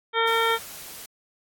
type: harmonic tone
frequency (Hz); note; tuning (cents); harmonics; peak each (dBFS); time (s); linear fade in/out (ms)
455.8; A#4; -39; 1 / 2 / 3 / 4 / 5 / 7 / 8; -25 / -26 / -25 / -29 / -30 / -30 / -33; 0.13-0.59; 50
type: noise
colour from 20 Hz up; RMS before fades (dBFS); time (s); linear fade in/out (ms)
white; -40; 0.27-1.06; 5
effects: AAC 64 kbps